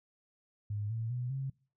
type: tone with pitch steps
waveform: sine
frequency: 103.83 / 113.23 / 123.48 / 134.65 Hz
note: G#2 / A#2 / B2 / C#3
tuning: 0 / -50 / 0 / -50 cents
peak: -33 dBFS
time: 0.7-1.5 s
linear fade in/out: 5 ms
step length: 200 ms
effects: noise-tail reverb RT60 0.4 s tail -24 dB re dry